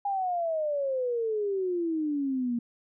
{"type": "exponential sweep", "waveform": "sine", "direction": "down", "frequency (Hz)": [815, 233.1], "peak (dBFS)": -26, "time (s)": [0.05, 2.59], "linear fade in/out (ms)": 5, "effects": []}